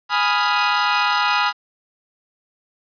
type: chord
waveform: sawtooth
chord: F half-diminished seventh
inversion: first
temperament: equal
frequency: 830.6 / 987.8 / 1244.5 / 1396.9 Hz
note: Ab5 / Cb6 / Eb6 / F6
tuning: 0 / 0 / 0 / 0 cents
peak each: -18 dBFS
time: 0.09-1.53 s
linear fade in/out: 50 ms
effects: resampled to 11025 Hz + 8-bit